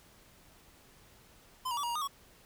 square tone with pitch steps, 1025 / 952 / 1149 / 951 / 944 / 1227 / 1115 Hz, C6 / A#5 / D6 / A#5 / A#5 / D#6 / C#6, -36 / +36 / -38 / +34 / +22 / -25 / +10 cents, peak -33 dBFS, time 1.65-2.077 s, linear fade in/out 10 ms, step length 61 ms, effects pink hiss -60 dBFS RMS until 2.45 s

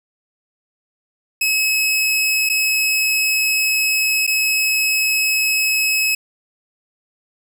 sawtooth tone with dropouts, 2571 Hz, E7, 44 cents flat, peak -12 dBFS, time 1.41-6.15 s, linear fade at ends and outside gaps 5 ms, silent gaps 2.491-2.497 / 4.267-4.275 s, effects none

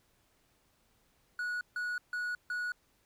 triangle tone bursts, 1462 Hz, F#6, 21 cents flat, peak -31 dBFS, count 4, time 1.39-2.72 s, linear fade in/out 2 ms, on 220 ms, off 150 ms, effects pink hiss -71 dBFS RMS until 3.05 s

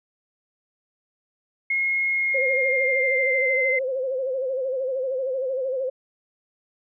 sine tone with pitch glide, 2156 to 2072 Hz, C#7 to C7, -49 to -17 cents, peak -20 dBFS, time 1.7-3.79 s, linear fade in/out 5 ms, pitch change -68 cents, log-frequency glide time 2.1-3.59 s
sine tone with vibrato, 523.3 Hz, C5, in tune, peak -23 dBFS, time 2.34-5.9 s, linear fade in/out 10 ms, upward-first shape sine, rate 13 Hz, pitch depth 74 cents each way
effects none

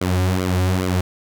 sawtooth tone with flanger, 92 Hz, F#2, 9 cents flat, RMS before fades -19 dBFS, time 0.01-1.01 s, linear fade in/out 5 ms, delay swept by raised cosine 1.1 to 4.7 ms, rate 2.4 Hz, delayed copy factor -0.75, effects none

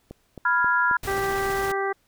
click train, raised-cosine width 2 ms, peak -24 dBFS, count 5, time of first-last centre 0.11-1.18 s, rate 3.74 Hz
sine chord, F diminished, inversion second, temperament equal, 987.8 / 1396.9 / 1661.2 Hz, Cb6 / F6 / Ab6, 0 / 0 / 0 cents, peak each -23 / -21 / -25 dBFS, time 0.45-0.97 s, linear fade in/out 5 ms
pink noise with tremolo, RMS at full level -33 dBFS, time 1.03-1.72 s, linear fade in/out 5 ms, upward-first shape triangle, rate 15 Hz, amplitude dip 25%
harmonic tone, 392 Hz, G4, in tune, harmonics 1 / 2 / 3 / 4 / 5, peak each -26 / -29 / -31 / -32 / -33 dBFS, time 1.07-1.93 s, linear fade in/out 10 ms
effects pink hiss -66 dBFS RMS until 2.07 s

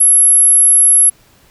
sine tone, 11175 Hz, F9, in tune, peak -5 dBFS, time 0-1.1 s, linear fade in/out 10 ms, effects pink hiss -49 dBFS RMS until 1.5 s

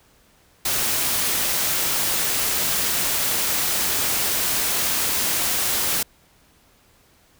white noise, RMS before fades -22 dBFS, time 0.65-6.03 s, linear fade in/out 5 ms, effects pink hiss -57 dBFS RMS until 7.39 s

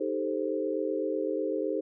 sine chord, A half-diminished seventh, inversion second, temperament equal, 311.1 / 392 / 440 / 523.3 Hz, Eb4 / G4 / A4 / C5, 0 / 0 / 0 / 0 cents, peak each -33 dBFS, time 0-1.81 s, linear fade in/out 10 ms, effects none

